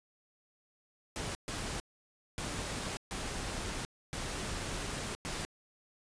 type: noise bursts at uneven times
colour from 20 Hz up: pink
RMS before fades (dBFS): -38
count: 6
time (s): 1.16-1.35 / 1.48-1.8 / 2.38-2.97 / 3.11-3.85 / 4.13-5.15 / 5.25-5.45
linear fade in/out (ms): 0
effects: resampled to 22050 Hz